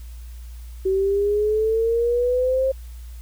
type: exponential sweep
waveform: sine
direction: up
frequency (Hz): 378.3 to 535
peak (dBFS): -17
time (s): 0.85-2.72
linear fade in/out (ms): 10
effects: added 59 Hz sine -34 dBFS peak until 3.21 s + white hiss -53 dBFS RMS until 3.21 s